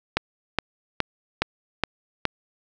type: click train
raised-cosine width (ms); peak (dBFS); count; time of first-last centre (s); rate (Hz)
0.3; -4; 6; 0.17-2.253; 2.4
effects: none